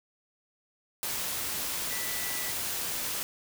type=tone in noise; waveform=sine; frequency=1973 Hz; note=B6; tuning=2 cents flat; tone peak=-40 dBFS; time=1.91-2.51 s; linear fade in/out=0 ms; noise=white; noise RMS=-33 dBFS; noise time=1.03-3.23 s; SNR=-10 dB; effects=none